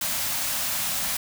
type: band-stop noise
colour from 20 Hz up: white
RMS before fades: -27 dBFS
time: 0.01-1.17 s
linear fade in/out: 5 ms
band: 290 to 530 Hz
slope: 96 dB/octave
effects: none